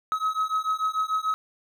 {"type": "beating tone pair", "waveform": "triangle", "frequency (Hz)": [1275, 1281.8], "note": ["D#6", "E6"], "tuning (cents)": [42, -49], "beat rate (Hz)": 6.8, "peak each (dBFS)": -25, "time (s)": [0.12, 1.34], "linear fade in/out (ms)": 0, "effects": []}